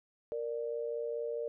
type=tone pair together; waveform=sine; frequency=466.4 / 591 Hz; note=A#4 / D5; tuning=+1 / +11 cents; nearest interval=major third; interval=410 cents; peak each=-35 / -39 dBFS; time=0.32-1.48 s; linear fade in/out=0 ms; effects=none